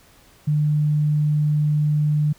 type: tone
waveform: sine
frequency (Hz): 150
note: D3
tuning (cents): +37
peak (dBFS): -16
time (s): 0.47-2.33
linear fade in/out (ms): 10
effects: pink hiss -53 dBFS RMS until 2.38 s